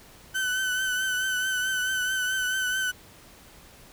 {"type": "tone with vibrato", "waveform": "35% pulse", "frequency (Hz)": 1515, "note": "F#6", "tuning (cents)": 40, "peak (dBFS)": -23, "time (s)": [0.34, 2.92], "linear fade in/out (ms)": 20, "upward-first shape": "triangle", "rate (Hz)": 4.6, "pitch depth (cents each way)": 39, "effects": ["pink hiss -51 dBFS RMS until 3.92 s"]}